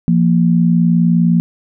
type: tone pair together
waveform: sine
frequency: 171.46 / 231.3 Hz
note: F3 / A#3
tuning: -32 / -13 cents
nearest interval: perfect fourth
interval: 519 cents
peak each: -10 / -14 dBFS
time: 0.08-1.4 s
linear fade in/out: 0 ms
effects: none